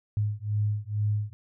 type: beating tone pair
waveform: sine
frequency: 103.83 / 106.03 Hz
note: G#2 / G#2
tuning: 0 / +36 cents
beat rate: 2.2 Hz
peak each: -28 dBFS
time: 0.17-1.33 s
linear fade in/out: 0 ms
effects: none